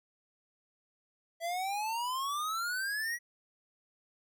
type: exponential sweep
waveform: square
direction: up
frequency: 659.3 to 1947 Hz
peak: -33 dBFS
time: 1.4-3.19 s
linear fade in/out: 50 ms
effects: none